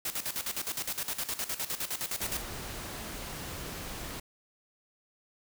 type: noise with tremolo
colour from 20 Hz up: white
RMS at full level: -33 dBFS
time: 0.05-2.42 s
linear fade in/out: 5 ms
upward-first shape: square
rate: 9.7 Hz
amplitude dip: 75%
type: noise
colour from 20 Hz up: pink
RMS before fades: -40 dBFS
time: 2.2-4.2 s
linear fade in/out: 5 ms
effects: none